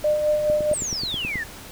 sine tone with tremolo, 603 Hz, D5, 46 cents sharp, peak -16 dBFS, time 0.04-0.74 s, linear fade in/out 5 ms, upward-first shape sine, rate 4.7 Hz, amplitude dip 45%
click train, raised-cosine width 3 ms, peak -18 dBFS, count 9, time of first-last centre 0.5-1.357 s, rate 9.34 Hz
sine exponential sweep, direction down, 8870 to 1700 Hz, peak -25 dBFS, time 0.73-1.44 s, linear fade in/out 10 ms
effects pink hiss -40 dBFS RMS until 1.71 s

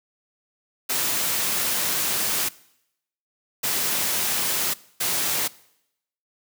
white noise bursts at uneven times, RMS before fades -24 dBFS, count 3, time 0.89-2.49 / 3.63-4.74 / 5-5.48 s, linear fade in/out 10 ms, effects noise-tail reverb RT60 0.8 s tail -21 dB re dry + high-pass 100 Hz 12 dB/octave

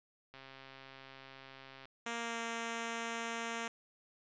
click train, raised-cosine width 0.3 ms, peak -36 dBFS, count 204, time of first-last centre 0.34-1.855 s, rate 134 Hz
5% pulse tone with pitch glide, 233.1 to 230.6 Hz, A#3 to A#3, 0 to -19 cents, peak -26 dBFS, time 2.06-3.68 s, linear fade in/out 5 ms, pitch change -19 cents, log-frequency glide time 2.19-2.39 s
effects resampled to 16000 Hz

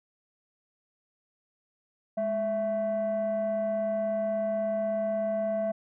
sine tone pair together, 208.3 / 661.3 Hz, G#3 / E5, +5 / +5 cents, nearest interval octave + minor sixth, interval 2000 cents, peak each -32 / -25 dBFS, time 2.17-5.72 s, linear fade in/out 10 ms, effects tanh soft clip ceiling -23 dBFS

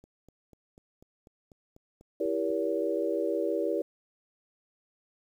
click train, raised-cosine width 2 ms, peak -40 dBFS, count 11, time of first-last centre 0.04-2.503 s, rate 4.06 Hz
sine chord, E diminished seventh, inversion none, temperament just, 329.6 / 395.6 / 474.7 / 569.6 Hz, E4 / G4 / Bb4 / Db5, 0 / +16 / +31 / +47 cents, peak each -32 dBFS, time 2.2-3.82 s, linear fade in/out 5 ms
effects 10-bit

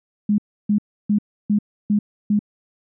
sine tone bursts, 207.7 Hz, G#3, in tune, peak -14 dBFS, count 6, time 0.29-2.392 s, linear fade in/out 5 ms, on 92 ms, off 310 ms, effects none

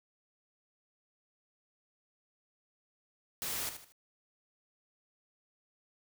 white noise with echo, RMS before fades -37 dBFS, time 3.42-3.69 s, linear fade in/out 0 ms, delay 77 ms, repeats 3, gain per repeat -9 dB, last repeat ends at 3.921 s, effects none

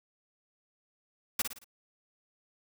white noise with echo, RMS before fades -28 dBFS, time 1.39-1.42 s, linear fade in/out 5 ms, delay 56 ms, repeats 4, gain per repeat -7 dB, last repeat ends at 1.644 s, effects none

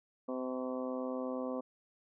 harmonic tone with a mistuned harmonic, 128.4 Hz, C3, 32 cents flat, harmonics 2 / 3 / 4 / 5 / 6 / 7 / 8 / 9, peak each -38 / -46 / -39 / -45 / -52 / -53 / -50 / -49 dBFS, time 0.28-1.61 s, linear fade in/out 10 ms, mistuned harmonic 9, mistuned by -28 cents, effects none

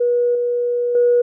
sine tone with level steps, 483.8 Hz, B4, 36 cents flat, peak -13 / -16 / -10 dBFS, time 0-1.22 s, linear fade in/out 10 ms, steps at 0.35 / 0.95 s, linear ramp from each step 2 ms, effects tanh soft clip ceiling -6 dBFS

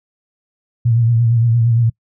sine tone with vibrato, 116.54 Hz, A#2, in tune, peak -10 dBFS, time 0.85-1.9 s, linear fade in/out 10 ms, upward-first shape triangle, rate 8.7 Hz, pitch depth 66 cents each way, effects noise-tail reverb RT60 0.1 s tail -25 dB re dry

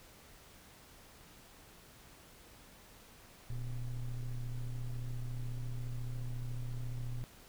triangle ring-modulated tone, 68.9 Hz, C#2, 10 cents flat, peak -31 dBFS, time 3.5-7.24 s, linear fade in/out 0 ms, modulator 51.8 Hz, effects pink hiss -58 dBFS RMS until 7.48 s

